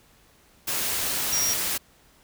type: tone in noise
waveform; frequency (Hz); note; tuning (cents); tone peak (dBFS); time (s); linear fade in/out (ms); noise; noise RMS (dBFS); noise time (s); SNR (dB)
sine; 5660; F8; +22; -23; 1.32-1.54; 10; white; -27; 0.67-1.78; +1
effects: pink hiss -58 dBFS RMS until 2.23 s